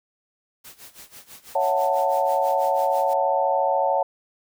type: noise with tremolo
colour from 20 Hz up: white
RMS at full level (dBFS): -42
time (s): 0.64-3.14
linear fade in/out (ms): 10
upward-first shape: sine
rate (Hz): 6.1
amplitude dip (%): 85
type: chord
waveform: sine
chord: F# minor seventh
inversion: second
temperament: just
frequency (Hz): 555 / 666 / 740 / 888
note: C#5 / E5 / F#5 / A5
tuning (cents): +2 / +18 / 0 / +16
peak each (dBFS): -23 / -27 / -24 / -23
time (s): 1.55-4.03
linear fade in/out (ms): 5
effects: none